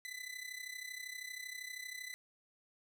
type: tone with amplitude modulation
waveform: sawtooth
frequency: 2005 Hz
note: B6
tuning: 26 cents sharp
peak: -37 dBFS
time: 0.05-2.14 s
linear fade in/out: 0 ms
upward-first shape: sine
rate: 32.7 Hz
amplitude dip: 75%
effects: none